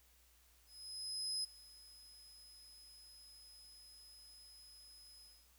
35% pulse tone with ADSR envelope, 5070 Hz, D#8, 32 cents sharp, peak -34 dBFS, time 0.66-5.49 s, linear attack 780 ms, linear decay 12 ms, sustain -21 dB, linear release 260 ms, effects added 60 Hz sine -70 dBFS peak until 5.58 s + white hiss -70 dBFS RMS until 5.58 s

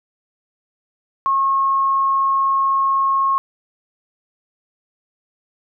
sine tone, 1086 Hz, C#6, 36 cents flat, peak -14 dBFS, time 1.26-3.38 s, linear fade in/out 0 ms, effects none

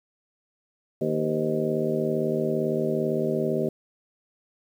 harmonic tone with a mistuned harmonic, 77.78 Hz, D#2, in tune, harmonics 2 / 3 / 4 / 5 / 6 / 7 / 8, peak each -31 / -29 / -35 / -27 / -35 / -31 / -31 dBFS, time 1.01-3.69 s, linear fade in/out 5 ms, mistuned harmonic 7, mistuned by -82 cents, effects 9-bit

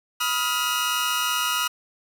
sawtooth tone cluster, 982 / 1265 / 1401 / 2903 Hz, B5 / D#6 / F6 / F#7, -10 / +28 / +5 / -34 cents, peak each -28 / -23 / -24 / -24 dBFS, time 0.2-1.68 s, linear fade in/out 10 ms, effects none

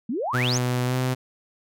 sine exponential sweep, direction up, 205.8 to 7040 Hz, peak -24 dBFS, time 0.09-0.58 s, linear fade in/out 5 ms
sawtooth tone with pitch glide, 124.5 to 128.07 Hz, B2 to C3, +14 to -37 cents, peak -18 dBFS, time 0.33-1.15 s, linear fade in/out 20 ms, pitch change +49 cents, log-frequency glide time 0.85-0.95 s
effects none

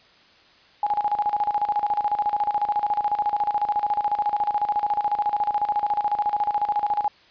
sine tone with tremolo, 830.6 Hz, G#5, in tune, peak -18 dBFS, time 0.83-7.08 s, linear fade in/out 2 ms, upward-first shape square, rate 14 Hz, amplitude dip 75%, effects white hiss -54 dBFS RMS until 7.3 s + resampled to 11025 Hz

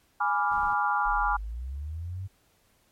sine chord, G# diminished seventh, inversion none, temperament equal, 830.6 / 987.8 / 1174.7 / 1396.9 Hz, G#5 / B5 / D6 / F6, 0 / 0 / 0 / 0 cents, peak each -27 / -30 / -29 / -29 dBFS, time 0.2-1.37 s, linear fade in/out 10 ms
brown noise, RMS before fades -44 dBFS, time 0.5-0.75 s, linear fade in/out 20 ms
sine linear sweep, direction up, 31.45 to 98 Hz, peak -32 dBFS, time 1.05-2.28 s, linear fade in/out 20 ms
effects pink hiss -66 dBFS RMS until 2.91 s + MP3 64 kbps

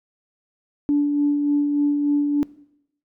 sine tone with tremolo, 290 Hz, D4, 22 cents flat, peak -14 dBFS, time 0.89-2.43 s, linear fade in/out 0 ms, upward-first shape sine, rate 3.4 Hz, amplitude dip 35%, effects noise-tail reverb RT60 0.8 s tail -21 dB re dry + tanh soft clip ceiling -10 dBFS

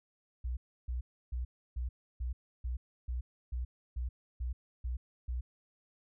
sine tone bursts, 61.5 Hz, B1, 7 cents flat, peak -32 dBFS, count 12, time 0.44-5.41 s, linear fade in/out 10 ms, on 130 ms, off 310 ms, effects tanh soft clip ceiling -28 dBFS

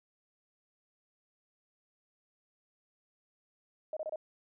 sine tone bursts, 622.3 Hz, D#5, in tune, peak -34 dBFS, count 4, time 3.93-4.159 s, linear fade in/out 2 ms, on 37 ms, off 27 ms, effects none

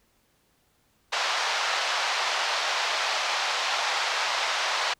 pink band-pass noise, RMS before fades -27 dBFS, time 1.12-4.94 s, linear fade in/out 10 ms, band 690 to 5500 Hz, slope 24 dB/octave, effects pink hiss -67 dBFS RMS until 4.99 s

